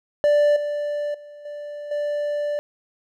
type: tone with level steps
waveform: triangle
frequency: 587.3 Hz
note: D5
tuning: in tune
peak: -12 / -21 / -37 / -29 / -20 dBFS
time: 0.24-2.59 s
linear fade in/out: 0 ms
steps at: 0.56 / 1.14 / 1.45 / 1.91 s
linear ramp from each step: 5 ms
effects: none